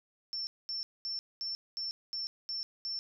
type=tone bursts; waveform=sine; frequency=5390 Hz; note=E8; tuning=38 cents sharp; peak=-34 dBFS; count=8; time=0.33-2.99 s; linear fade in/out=0 ms; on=140 ms; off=220 ms; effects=none